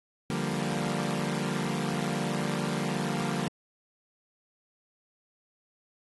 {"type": "chord", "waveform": "sawtooth", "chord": "G minor seventh", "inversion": "second", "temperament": "equal", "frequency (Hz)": [146.83, 174.61, 196, 233.1], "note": ["D3", "F3", "G3", "Bb3"], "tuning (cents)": [0, 0, 0, 0], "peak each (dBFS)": -30, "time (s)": [0.3, 3.48], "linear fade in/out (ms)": 0, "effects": ["AAC 32 kbps"]}